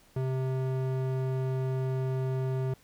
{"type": "tone with band-pass filter", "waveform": "square", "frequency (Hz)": 130.81, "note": "C3", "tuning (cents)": 0, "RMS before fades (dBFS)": -30, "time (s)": [0.16, 2.74], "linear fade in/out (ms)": 5, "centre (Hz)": 270, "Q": 0.69, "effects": ["pink hiss -61 dBFS RMS until 2.83 s"]}